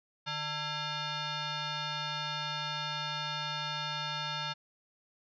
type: tone with frequency modulation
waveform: sine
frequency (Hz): 1347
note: E6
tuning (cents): +37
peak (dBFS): -33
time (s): 0.26-4.54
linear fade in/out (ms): 20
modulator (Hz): 749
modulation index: 4.2
effects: none